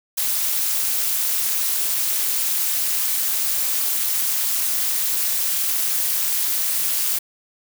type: noise with amplitude modulation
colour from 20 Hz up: blue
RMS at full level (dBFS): -18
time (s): 0.17-7.19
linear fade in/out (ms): 10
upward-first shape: sine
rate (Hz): 259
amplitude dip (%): 75
effects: none